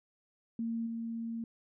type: tone with level steps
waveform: sine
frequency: 229.2 Hz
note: A#3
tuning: 29 cents flat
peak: -32 / -35 dBFS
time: 0.59-1.44 s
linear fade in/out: 2 ms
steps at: 0.86 s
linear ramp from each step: 10 ms
effects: none